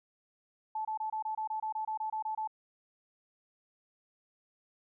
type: tone bursts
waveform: sine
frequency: 870 Hz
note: A5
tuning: 20 cents flat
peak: -32 dBFS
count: 14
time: 0.75-2.475 s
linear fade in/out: 5 ms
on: 100 ms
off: 25 ms
effects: none